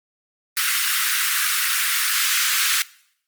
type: high-pass noise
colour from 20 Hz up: pink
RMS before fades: -20 dBFS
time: 0.57-2.82 s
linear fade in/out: 0 ms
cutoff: 1300 Hz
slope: 48 dB/octave
effects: noise-tail reverb RT60 0.7 s tail -22 dB re dry + Opus 24 kbps